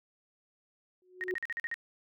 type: tone with exponential growth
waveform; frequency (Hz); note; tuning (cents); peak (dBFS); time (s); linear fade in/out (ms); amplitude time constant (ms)
sine; 365.9; F#4; -19; -29; 1.02-1.34; 1; 69
type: tone bursts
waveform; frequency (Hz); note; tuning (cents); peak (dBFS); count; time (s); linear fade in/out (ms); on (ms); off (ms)
sine; 1866; A#6; +1; -32; 8; 1.21-1.742; 0; 28; 44
effects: none